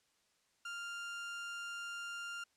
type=tone; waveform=30% pulse; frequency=1396.9 Hz; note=F6; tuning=in tune; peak=-39 dBFS; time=0.65-2.44 s; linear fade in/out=5 ms; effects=white hiss -75 dBFS RMS until 2.56 s + low-pass 8000 Hz 12 dB/octave